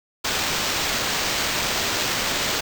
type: noise with sample-and-hold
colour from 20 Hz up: white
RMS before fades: -24 dBFS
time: 0.24-2.61 s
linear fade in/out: 10 ms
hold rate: 11025 Hz
effects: none